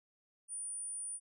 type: tone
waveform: sine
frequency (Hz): 9397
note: D9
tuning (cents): 0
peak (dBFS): -39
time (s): 0.48-1.2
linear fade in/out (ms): 50
effects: none